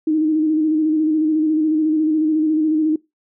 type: tone with vibrato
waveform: sine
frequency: 311.1 Hz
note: D#4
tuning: in tune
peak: -14 dBFS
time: 0.07-2.96 s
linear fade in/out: 5 ms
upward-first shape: square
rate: 14 Hz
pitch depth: 34 cents each way
effects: noise-tail reverb RT60 0.2 s tail -22 dB re dry

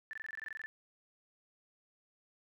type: tone bursts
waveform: sine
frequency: 1760 Hz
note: A6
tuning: in tune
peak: -40 dBFS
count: 13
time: 0.11-0.66 s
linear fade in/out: 0 ms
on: 22 ms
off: 22 ms
effects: none

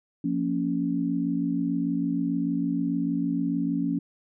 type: chord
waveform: sine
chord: Bb minor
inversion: second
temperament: just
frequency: 174.81 / 233.1 / 279.7 Hz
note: F3 / Bb3 / Db4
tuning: +2 / 0 / +16 cents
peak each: -29 / -30 / -26 dBFS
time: 0.24-3.99 s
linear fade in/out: 5 ms
effects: none

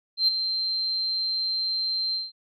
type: tone with ADSR envelope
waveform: sine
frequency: 4138 Hz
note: C8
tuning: 20 cents flat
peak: -15 dBFS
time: 0.17-2.32 s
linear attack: 110 ms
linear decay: 10 ms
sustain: -9 dB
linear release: 180 ms
effects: tanh soft clip ceiling -11 dBFS

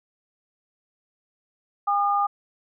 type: tone pair together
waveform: sine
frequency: 808.6 / 1215 Hz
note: G#5 / D#6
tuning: -46 / -42 cents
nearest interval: perfect fifth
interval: 704 cents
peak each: -22 dBFS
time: 1.87-2.27 s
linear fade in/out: 10 ms
effects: none

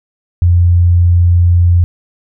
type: tone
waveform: sine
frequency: 87.31 Hz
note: F2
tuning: in tune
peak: -5 dBFS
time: 0.42-1.84 s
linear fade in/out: 0 ms
effects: none

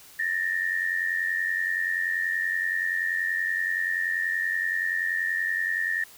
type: tone pair together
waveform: sine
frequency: 1771.5 / 1862 Hz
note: A6 / A#6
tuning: +11 / -2 cents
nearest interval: minor second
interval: 87 cents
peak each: -27 dBFS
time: 0.19-6.04 s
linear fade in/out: 5 ms
effects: white hiss -50 dBFS RMS until 6.17 s

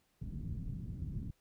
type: low-pass noise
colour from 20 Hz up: white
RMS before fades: -41 dBFS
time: 0.21-1.31 s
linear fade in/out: 5 ms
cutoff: 180 Hz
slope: 24 dB/octave
effects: pink hiss -75 dBFS RMS until 1.4 s

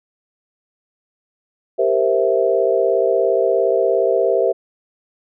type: chord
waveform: sine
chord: C dominant seventh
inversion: second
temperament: equal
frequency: 392 / 466.2 / 523.3 / 659.3 Hz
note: G4 / Bb4 / C5 / E5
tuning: 0 / 0 / 0 / 0 cents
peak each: -19 dBFS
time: 1.78-4.53 s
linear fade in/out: 20 ms
effects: none

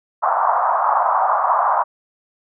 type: band-pass noise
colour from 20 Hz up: white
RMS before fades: -17 dBFS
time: 0.22-1.84 s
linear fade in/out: 20 ms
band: 670 to 1200 Hz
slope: 48 dB/octave
effects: none

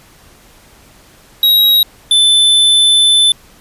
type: tone pair in turn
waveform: square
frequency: 3826 / 3520 Hz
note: A#7 / A7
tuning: +44 / 0 cents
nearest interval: minor second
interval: 144 cents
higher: first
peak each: -7 dBFS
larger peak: neither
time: 1.43-1.83 / 2.11-3.32 s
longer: second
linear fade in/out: 2 ms
effects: pink hiss -44 dBFS RMS until 3.6 s + resampled to 32000 Hz

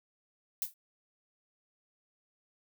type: noise with exponential decay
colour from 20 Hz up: violet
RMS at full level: -29 dBFS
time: 0.62-0.74 s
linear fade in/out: 1 ms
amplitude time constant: 26 ms
effects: none

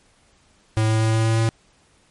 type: tone with pitch steps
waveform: square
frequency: 109.8 / 110.44 / 111.08 / 111.72 / 112.37 / 113.02 Hz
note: A2 / A2 / A2 / A2 / A2 / A2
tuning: -3 / +7 / +17 / +27 / +37 / +47 cents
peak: -17 dBFS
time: 0.77-1.49 s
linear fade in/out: 0 ms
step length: 120 ms
effects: pink hiss -58 dBFS RMS until 2.1 s + MP3 48 kbps

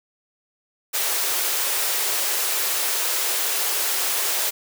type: high-pass noise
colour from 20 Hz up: white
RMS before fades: -23 dBFS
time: 0.93-4.51 s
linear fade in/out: 20 ms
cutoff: 350 Hz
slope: 48 dB/octave
effects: none

